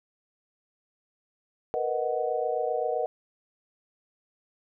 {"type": "chord", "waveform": "sine", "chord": "B major seventh", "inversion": "third", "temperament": "equal", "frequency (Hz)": [466.2, 493.9, 622.3, 740], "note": ["A#4", "B4", "D#5", "F#5"], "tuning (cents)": [0, 0, 0, 0], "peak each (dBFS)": -31, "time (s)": [1.74, 3.06], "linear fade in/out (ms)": 0, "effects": []}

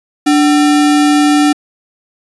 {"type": "tone with sample-and-hold", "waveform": "sine", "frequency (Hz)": 293.7, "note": "D4", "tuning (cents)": 0, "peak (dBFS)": -6, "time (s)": [0.26, 1.53], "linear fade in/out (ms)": 10, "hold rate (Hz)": 1050, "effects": ["resampled to 24000 Hz"]}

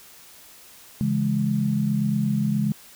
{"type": "chord", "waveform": "sine", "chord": "C# minor", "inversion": "none", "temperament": "just", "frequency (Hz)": [138.59, 166.31, 207.9], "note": ["C#3", "E3", "G#3"], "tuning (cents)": [0, 16, 2], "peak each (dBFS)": [-25, -28, -22], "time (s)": [1.01, 2.72], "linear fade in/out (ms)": 0, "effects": ["white hiss -48 dBFS RMS until 2.95 s"]}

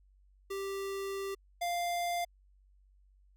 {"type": "tone pair in turn", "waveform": "square", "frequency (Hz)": [392, 696.8], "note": ["G4", "F5"], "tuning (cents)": [0, -4], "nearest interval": "minor seventh", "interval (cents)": 996, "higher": "second", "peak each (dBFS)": [-36, -32], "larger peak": "second", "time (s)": [[0.5, 1.35], [1.61, 2.25]], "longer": "first", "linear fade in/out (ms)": 10, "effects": ["added 48 Hz sine -61 dBFS peak until 3.36 s"]}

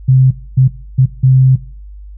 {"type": "tone bursts at uneven times", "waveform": "sine", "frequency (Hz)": 130.81, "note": "C3", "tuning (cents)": 0, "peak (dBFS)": -4, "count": 4, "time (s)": [[0.08, 0.31], [0.57, 0.68], [0.98, 1.06], [1.23, 1.56]], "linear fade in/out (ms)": 10, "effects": ["noise-tail reverb RT60 0.4 s tail -18 dB re dry", "added 50 Hz sine -29 dBFS peak until 2.17 s"]}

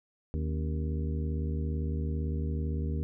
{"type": "harmonic tone with a mistuned harmonic", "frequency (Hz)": 77.78, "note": "D#2", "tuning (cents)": 0, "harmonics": [1, 2, 3, 4, 5, 6], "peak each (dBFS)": [-30, -36, -40, -42, -44, -46], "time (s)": [0.34, 3.03], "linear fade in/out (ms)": 0, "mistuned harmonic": 4, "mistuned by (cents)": -150, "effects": []}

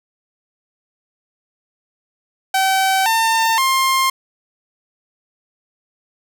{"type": "tone with pitch steps", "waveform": "sawtooth", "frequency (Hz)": [767, 901.6, 1059.9], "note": ["G5", "A5", "C6"], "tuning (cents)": [-38, 42, 22], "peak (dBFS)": -10, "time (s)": [2.54, 4.1], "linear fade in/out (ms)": 5, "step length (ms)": 520, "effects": []}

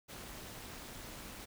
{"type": "noise with amplitude modulation", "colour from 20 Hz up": "pink", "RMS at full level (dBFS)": -45, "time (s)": [0.08, 1.46], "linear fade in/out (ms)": 20, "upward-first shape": "sine", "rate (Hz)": 280, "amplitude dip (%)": 70, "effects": []}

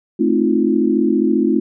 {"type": "chord", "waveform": "sine", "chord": "F dominant seventh", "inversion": "first", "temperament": "just", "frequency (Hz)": [218.3, 261.9, 314.3, 349.2], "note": ["A3", "C4", "Eb4", "F4"], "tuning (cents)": [-13, 2, 18, 0], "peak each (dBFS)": -18, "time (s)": [0.19, 1.6], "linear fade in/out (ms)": 10, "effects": []}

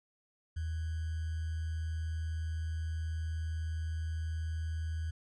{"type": "tone with sample-and-hold", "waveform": "sine", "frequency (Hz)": 80.4, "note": "E2", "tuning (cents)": -43, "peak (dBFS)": -33, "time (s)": [0.56, 5.11], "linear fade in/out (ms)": 10, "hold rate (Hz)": 1575, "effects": ["resampled to 22050 Hz"]}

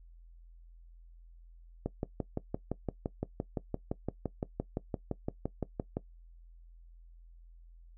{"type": "click train", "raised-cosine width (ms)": 2, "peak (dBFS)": -19, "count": 25, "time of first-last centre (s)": [1.86, 5.97], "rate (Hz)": 5.84, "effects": ["noise-tail reverb RT60 0.1 s tail -18 dB re dry", "added 42 Hz sine -52 dBFS peak until 7.97 s"]}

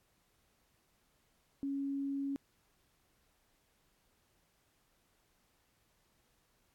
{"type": "tone", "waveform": "sine", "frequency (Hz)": 277.2, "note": "C#4", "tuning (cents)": 0, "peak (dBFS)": -34, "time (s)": [1.63, 2.36], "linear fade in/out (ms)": 0, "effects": ["pink hiss -74 dBFS RMS until 6.74 s", "AAC 64 kbps"]}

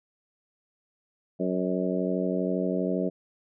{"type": "harmonic tone with a mistuned harmonic", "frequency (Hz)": 92.5, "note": "F#2", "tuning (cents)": 0, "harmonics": [2, 3, 4, 5, 6, 7], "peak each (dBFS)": [-29, -31, -32, -33, -34, -34], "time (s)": [1.39, 3.1], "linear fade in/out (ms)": 20, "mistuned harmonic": 7, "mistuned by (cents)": -27, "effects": []}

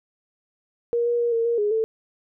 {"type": "tone with pitch steps", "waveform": "sine", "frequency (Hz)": [472.3, 476.6, 473.9, 459.1, 469.5, 415.6, 444.1], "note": ["A#4", "A#4", "A#4", "A#4", "A#4", "G#4", "A4"], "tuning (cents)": [23, 38, 28, -26, 12, 1, 16], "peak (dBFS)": -19, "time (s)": [0.93, 1.84], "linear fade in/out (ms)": 0, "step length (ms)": 130, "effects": []}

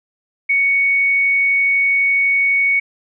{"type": "tone", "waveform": "sine", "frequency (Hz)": 2227, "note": "C#7", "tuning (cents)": 7, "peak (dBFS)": -12, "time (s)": [0.49, 2.8], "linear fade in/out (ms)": 10, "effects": []}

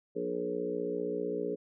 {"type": "harmonic tone with a mistuned harmonic", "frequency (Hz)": 60.1, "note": "B1", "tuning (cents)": -46, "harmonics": [3, 4, 5, 6, 7, 8, 9], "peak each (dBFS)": [-43, -43, -39, -46, -34, -38, -42], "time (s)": [0.15, 1.56], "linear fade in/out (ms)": 20, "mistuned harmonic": 8, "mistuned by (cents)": -17, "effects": []}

